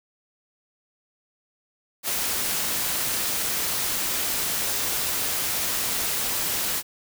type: noise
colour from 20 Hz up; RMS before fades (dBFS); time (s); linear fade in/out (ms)
white; -26; 2.03-6.83; 50
effects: none